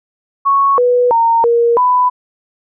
sine tone with pitch steps, 1107 / 491.4 / 920 / 469.9 / 996 Hz, C#6 / B4 / A#5 / A#4 / B5, -3 / -9 / -23 / +14 / +14 cents, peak -8 dBFS, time 0.45-2.1 s, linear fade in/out 20 ms, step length 330 ms, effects none

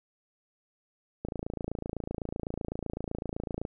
click train, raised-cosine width 2 ms, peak -20 dBFS, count 68, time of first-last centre 1.25-3.651 s, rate 27.9 Hz, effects none

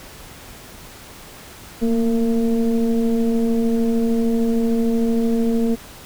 sine tone with frequency modulation, 231.6 Hz, A#3, 11 cents flat, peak -15 dBFS, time 1.81-5.76 s, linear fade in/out 20 ms, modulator 225 Hz, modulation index 0.9, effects pink hiss -40 dBFS RMS until 6.05 s

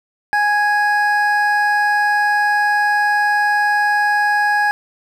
triangle tone pair together, 830 / 1660 Hz, G#5 / G#6, -1 / -1 cents, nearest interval octave, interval 1200 cents, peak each -14 dBFS, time 0.33-4.71 s, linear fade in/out 0 ms, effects none

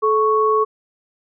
sine tone pair together, 432.9 / 1108.7 Hz, A4 / C#6, -28 / 0 cents, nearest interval octave + major third, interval 1628 cents, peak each -16 dBFS, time 0.02-0.65 s, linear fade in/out 20 ms, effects none

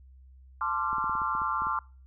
sine chord, D minor seventh, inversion second, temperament equal with one note detuned, 880 / 1046.5 / 1174.7 / 1372.9 Hz, A5 / C6 / D6 / F6, 0 / 0 / 0 / -30 cents, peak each -35 / -32 / -31 / -32 dBFS, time 0.61-1.79 s, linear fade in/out 2 ms
clicks, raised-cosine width 3 ms, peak -32 dBFS, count 10, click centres 0.93 / 0.983 / 1.042 / 1.096 / 1.153 / 1.218 / 1.351 / 1.418 / 1.62 / 1.669 s
effects noise-tail reverb RT60 0.4 s tail -26 dB re dry + added 65 Hz sine -50 dBFS peak until 2.06 s

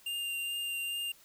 square tone with vibrato, 2794 Hz, F7, in tune, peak -34 dBFS, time 0.06-1.12 s, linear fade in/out 5 ms, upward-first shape triangle, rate 2.4 Hz, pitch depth 13 cents each way, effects white hiss -60 dBFS RMS until 1.24 s

